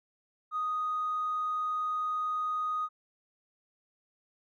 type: tone with tanh clipping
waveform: triangle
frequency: 1244.5 Hz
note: D#6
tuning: in tune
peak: -29 dBFS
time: 0.51-2.89 s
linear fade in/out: 50 ms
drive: 4 dB
effects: none

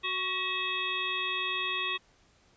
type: harmonic tone with a mistuned harmonic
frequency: 370 Hz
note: F#4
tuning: in tune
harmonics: 1 / 3 / 5 / 7 / 9 / 10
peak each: -43 / -36 / -38 / -33 / -36 / -38 dBFS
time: 0.03-1.98 s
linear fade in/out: 20 ms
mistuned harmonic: 5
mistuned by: +57 cents
effects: pink hiss -64 dBFS RMS until 2.56 s + resampled to 16000 Hz

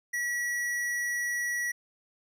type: tone with hard clipping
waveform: sine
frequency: 1932 Hz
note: B6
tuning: 39 cents flat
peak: -30 dBFS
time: 0.13-1.72 s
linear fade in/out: 10 ms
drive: 13 dB
effects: none

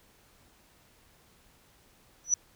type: tone with exponential growth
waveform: sine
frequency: 5920 Hz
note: F#8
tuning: in tune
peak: -17 dBFS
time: 2.24-2.34 s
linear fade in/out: 2 ms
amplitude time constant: 20 ms
effects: pink hiss -62 dBFS RMS until 2.55 s

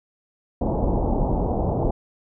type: low-pass noise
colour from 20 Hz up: pink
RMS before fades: -22 dBFS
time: 0.61-1.91 s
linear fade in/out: 5 ms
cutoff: 890 Hz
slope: 48 dB/octave
effects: none

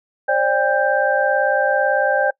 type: tone cluster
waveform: sine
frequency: 536 / 594 / 798 / 1572 Hz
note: C5 / D5 / G5 / G6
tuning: +42 / +20 / +31 / +4 cents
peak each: -20 dBFS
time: 0.28-2.31 s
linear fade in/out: 10 ms
effects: noise-tail reverb RT60 0.1 s tail -25 dB re dry

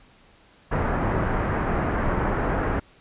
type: low-pass noise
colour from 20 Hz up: pink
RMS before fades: -24 dBFS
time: 0.71-2.8 s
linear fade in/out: 10 ms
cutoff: 1700 Hz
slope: 24 dB/octave
effects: pink hiss -55 dBFS RMS until 3 s + resampled to 8000 Hz

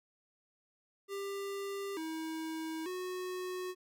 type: tone with pitch steps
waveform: square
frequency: 396.8 / 320.1 / 366.5 Hz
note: G4 / D#4 / F#4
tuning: +21 / +49 / -16 cents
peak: -38 dBFS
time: 1.08-3.75 s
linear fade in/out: 50 ms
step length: 890 ms
effects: none

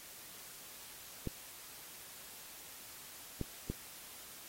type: clicks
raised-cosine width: 3 ms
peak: -23 dBFS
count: 3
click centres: 1.273 / 3.413 / 3.7 s
effects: white hiss -52 dBFS RMS until 4.48 s + AAC 48 kbps

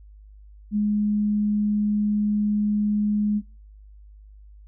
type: tone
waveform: sine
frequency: 208.7 Hz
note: G#3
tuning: 9 cents sharp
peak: -19 dBFS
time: 0.71-3.42 s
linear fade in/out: 50 ms
effects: noise-tail reverb RT60 0.4 s tail -25 dB re dry + added 51 Hz sine -44 dBFS peak until 4.67 s

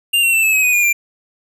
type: tone with pitch steps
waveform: square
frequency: 2794 / 2730 / 2668 / 2607 / 2547 / 2489 / 2432 / 2377 Hz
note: F7 / F7 / E7 / E7 / D#7 / D#7 / D#7 / D7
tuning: 0 / -40 / +20 / -20 / +40 / 0 / -40 / +20 cents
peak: -12 dBFS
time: 0.13-0.93 s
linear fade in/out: 10 ms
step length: 100 ms
effects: none

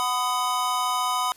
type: chord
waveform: square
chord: B major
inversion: second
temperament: equal with one note detuned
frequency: 740 / 1005 / 1244.5 Hz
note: F#5 / B5 / D#6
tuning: 0 / +30 / 0 cents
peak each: -31 / -26 / -28 dBFS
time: 0-1.32 s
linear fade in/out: 0 ms
effects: white hiss -52 dBFS RMS until 1.36 s + resampled to 32000 Hz

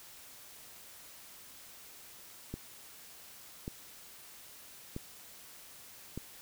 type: clicks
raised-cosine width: 3 ms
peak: -25 dBFS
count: 4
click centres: 2.54 / 3.679 / 4.964 / 6.176 s
effects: white hiss -53 dBFS RMS until 6.41 s

